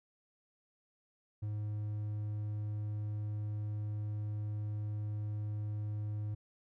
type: tone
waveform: triangle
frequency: 105.3 Hz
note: G#2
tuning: 24 cents sharp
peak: -33 dBFS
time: 1.42-6.35 s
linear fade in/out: 10 ms
effects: none